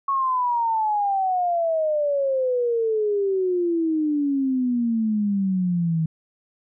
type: exponential sweep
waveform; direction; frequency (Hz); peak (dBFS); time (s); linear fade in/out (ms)
sine; down; 1108.7 to 158.2; -19; 0.08-6.06; 5
effects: none